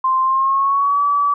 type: tone with pitch glide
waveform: sine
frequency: 1046.5 to 1147.8 Hz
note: C6 to D6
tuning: 0 to -40 cents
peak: -13 dBFS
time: 0.04-1.34 s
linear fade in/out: 5 ms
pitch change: +160 cents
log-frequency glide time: 0.22-1.02 s
effects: none